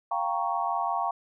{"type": "chord", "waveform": "sine", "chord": "G half-diminished seventh", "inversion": "third", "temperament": "equal", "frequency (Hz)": [698.5, 784, 932.3, 1108.7], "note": ["F5", "G5", "Bb5", "Db6"], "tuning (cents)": [0, 0, 0, 0], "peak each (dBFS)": -31, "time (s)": [0.11, 1.11], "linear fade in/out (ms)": 5, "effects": []}